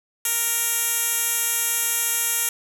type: tone with band-pass filter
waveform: 10% pulse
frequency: 466.2 Hz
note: A#4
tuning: in tune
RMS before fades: -23 dBFS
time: 0.25-2.49 s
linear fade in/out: 2 ms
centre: 11000 Hz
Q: 1.7
effects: 7-bit